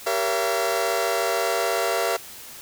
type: chord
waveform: sawtooth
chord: G diminished seventh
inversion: none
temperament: just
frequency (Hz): 392 / 470.4 / 564.5 / 677.4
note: G4 / Bb4 / Db5 / Fb5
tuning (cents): 0 / +16 / +31 / +47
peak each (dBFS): -25 / -23 / -25 / -21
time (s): 0.06-2.17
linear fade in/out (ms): 10
effects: white hiss -41 dBFS RMS until 2.61 s